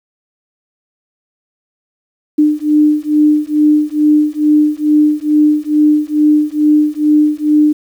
sine beating tone pair, 299.9 / 302.2 Hz, D4 / D4, +36 / +50 cents, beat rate 2.3 Hz, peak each -11 dBFS, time 2.38-7.73 s, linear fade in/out 10 ms, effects 7-bit

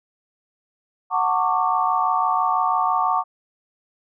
sine chord, D major seventh, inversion first, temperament equal with one note detuned, 740 / 898 / 1108.7 / 1174.7 Hz, F#5 / A5 / C#6 / D6, 0 / +35 / 0 / 0 cents, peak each -23 dBFS, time 1.1-3.24 s, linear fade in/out 50 ms, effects none

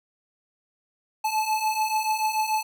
square beating tone pair, 862 / 868.9 Hz, A5 / A5, -36 / -22 cents, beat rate 6.9 Hz, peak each -29 / -25 dBFS, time 1.24-2.63 s, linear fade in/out 10 ms, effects none

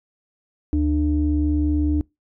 sine tone pair together, 74.91 / 299.3 Hz, D2 / D4, +35 / +33 cents, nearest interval 2 octaves, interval 2398 cents, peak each -19 dBFS, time 0.73-2.01 s, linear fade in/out 0 ms, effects noise-tail reverb RT60 0.2 s tail -25 dB re dry + tanh soft clip ceiling -10 dBFS

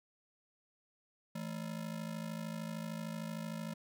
square ring-modulated tone, 193 Hz, G3, 27 cents flat, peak -37 dBFS, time 1.35-3.74 s, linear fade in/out 5 ms, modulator 26.6 Hz, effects none

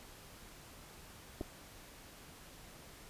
clicks, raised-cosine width 2 ms, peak -27 dBFS, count 2, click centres 1.41 / 1.413 s, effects pink hiss -55 dBFS RMS until 3.09 s + resampled to 32000 Hz

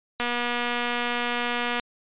click train, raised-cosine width 0.3 ms, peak -11 dBFS, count 386, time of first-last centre 0.2-1.798 s, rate 241 Hz, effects resampled to 8000 Hz

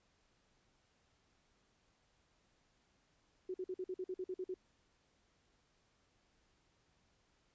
sine tone bursts, 370 Hz, F#4, in tune, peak -38 dBFS, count 11, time 3.49-4.542 s, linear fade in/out 5 ms, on 52 ms, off 48 ms, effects pink hiss -75 dBFS RMS until 7.54 s + resampled to 16000 Hz

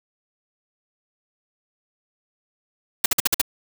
white noise bursts, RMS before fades -17 dBFS, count 6, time 3.04-3.415 s, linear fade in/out 5 ms, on 20 ms, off 51 ms, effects none

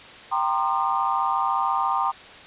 sine chord, C minor seventh, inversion second, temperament equal with one note detuned, 784 / 932.3 / 1046.5 / 1212.6 Hz, G5 / Bb5 / C6 / Eb6, 0 / 0 / 0 / -45 cents, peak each -26 dBFS, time 0.31-2.12 s, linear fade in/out 20 ms, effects white hiss -43 dBFS RMS until 2.46 s + resampled to 8000 Hz

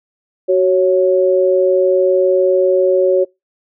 sine tone pair together, 373.9 / 553.4 Hz, F#4 / C#5, +18 / -3 cents, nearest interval perfect fifth, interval 679 cents, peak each -12 dBFS, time 0.48-3.25 s, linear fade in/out 20 ms, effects noise-tail reverb RT60 0.2 s tail -24 dB re dry

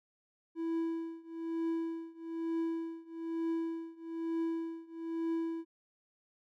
triangle tone with tremolo, 329.6 Hz, E4, in tune, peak -28 dBFS, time 0.55-5.65 s, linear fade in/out 50 ms, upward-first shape triangle, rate 1.1 Hz, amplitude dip 95%, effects none

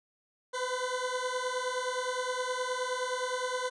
20% pulse beating tone pair, 500 / 509.6 Hz, B4 / C5, +21 / -46 cents, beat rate 9.6 Hz, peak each -29 dBFS, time 0.53-3.7 s, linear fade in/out 20 ms, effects resampled to 22050 Hz

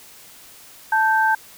sine tone pair together, 880 / 1562.6 Hz, A5 / G6, 0 / -6 cents, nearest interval minor seventh, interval 994 cents, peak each -17 / -18 dBFS, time 0.92-1.35 s, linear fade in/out 5 ms, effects white hiss -45 dBFS RMS until 1.57 s

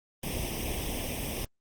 pink noise with comb filter, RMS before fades -33 dBFS, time 0.23-1.45 s, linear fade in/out 5 ms, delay 0.35 ms, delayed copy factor +0.95, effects Opus 24 kbps

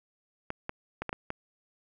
clicks, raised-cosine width 0.5 ms, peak -18 dBFS, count 6, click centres 0.504 / 0.694 / 1.02 / 1.093 / 1.129 / 1.304 s, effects none

